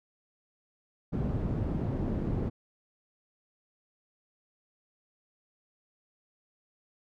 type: low-pass noise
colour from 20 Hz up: white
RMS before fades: -31 dBFS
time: 1.12-2.5 s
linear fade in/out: 20 ms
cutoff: 210 Hz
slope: 12 dB/octave
effects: none